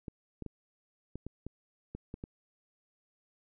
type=clicks; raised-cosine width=3 ms; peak=-27 dBFS; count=9; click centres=0.082 / 0.423 / 0.463 / 1.156 / 1.266 / 1.466 / 1.95 / 2.141 / 2.239 s; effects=none